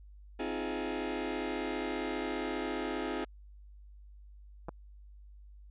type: chord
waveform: sawtooth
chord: F minor seventh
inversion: second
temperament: just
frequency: 261.9 / 314.3 / 349.2 / 419.1 Hz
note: C4 / Eb4 / F4 / Ab4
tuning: +2 / +18 / 0 / +16 cents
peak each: -35 dBFS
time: 0.39-3.25 s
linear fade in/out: 10 ms
type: clicks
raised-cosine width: 1 ms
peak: -26 dBFS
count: 2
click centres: 4.685 / 4.691 s
effects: added 50 Hz sine -50 dBFS peak until 5.7 s + resampled to 8000 Hz